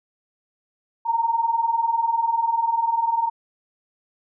sine tone pair together, 904.9 / 925 Hz, A5 / A#5, +48 / -14 cents, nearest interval unison, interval 38 cents, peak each -24 / -20 dBFS, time 1.05-3.3 s, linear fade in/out 20 ms, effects none

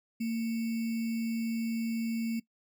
sine tone with sample-and-hold, 228 Hz, A#3, 38 cents flat, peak -29 dBFS, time 0.2-2.4 s, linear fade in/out 10 ms, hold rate 2450 Hz, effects noise-tail reverb RT60 0.1 s tail -20 dB re dry

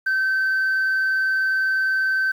sine tone with vibrato, 1543 Hz, G6, 28 cents flat, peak -16 dBFS, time 0.06-2.32 s, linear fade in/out 10 ms, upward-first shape square, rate 20 Hz, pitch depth 10 cents each way, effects tanh soft clip ceiling -16 dBFS + 8-bit

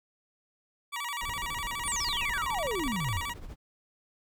20% pulse tone with vibrato, 1046.5 Hz, C6, in tune, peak -28 dBFS, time 0.92-3.34 s, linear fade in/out 20 ms, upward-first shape square, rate 12 Hz, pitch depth 160 cents each way
brown noise with tremolo, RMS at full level -39 dBFS, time 1.21-3.56 s, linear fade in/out 20 ms, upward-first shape sine, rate 14 Hz, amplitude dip 65%
sine exponential sweep, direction down, 10470 to 73.42 Hz, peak -30 dBFS, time 1.83-3.23 s, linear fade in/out 50 ms
effects none

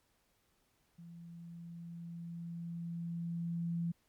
sine tone with level ramp, 169.4 Hz, E3, 48 cents sharp, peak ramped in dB -49 to -32 dBFS, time 0.98-3.92 s, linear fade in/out 10 ms, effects pink hiss -75 dBFS RMS until 4.08 s + MP3 96 kbps

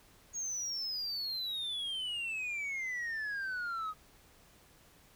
sine exponential sweep, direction down, 6645 to 1244.5 Hz, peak -32 dBFS, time 0.33-3.94 s, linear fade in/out 50 ms, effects tanh soft clip ceiling -34 dBFS + pink hiss -62 dBFS RMS until 5.15 s

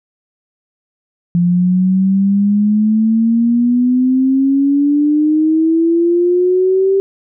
sine exponential sweep, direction up, 172.7 to 392 Hz, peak -9 dBFS, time 1.35-7 s, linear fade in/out 0 ms, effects none

